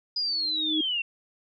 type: linear sweep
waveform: sine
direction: down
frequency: 4978 to 2687 Hz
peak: -25 dBFS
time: 0.16-1.02 s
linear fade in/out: 5 ms
type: tone with exponential growth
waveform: sine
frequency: 311.1 Hz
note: D#4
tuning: in tune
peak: -23 dBFS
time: 0.21-0.81 s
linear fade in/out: 5 ms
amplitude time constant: 130 ms
effects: none